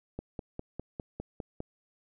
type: click train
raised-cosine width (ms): 2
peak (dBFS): -23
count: 8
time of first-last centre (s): 0.19-1.604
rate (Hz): 4.95
effects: none